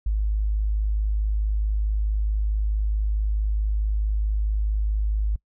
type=tone; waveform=sine; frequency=52.3 Hz; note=G#1; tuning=13 cents sharp; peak=-20 dBFS; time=0.06-5.36 s; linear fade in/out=5 ms; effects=noise-tail reverb RT60 0.1 s tail -24 dB re dry